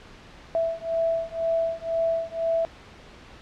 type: beating tone pair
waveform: sine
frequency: 659.3 / 661.3 Hz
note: E5 / E5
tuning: 0 / +5 cents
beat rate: 2 Hz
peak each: -26 dBFS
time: 0.55-2.65 s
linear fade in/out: 0 ms
effects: pink hiss -47 dBFS RMS until 3.41 s + low-pass 4000 Hz 12 dB/octave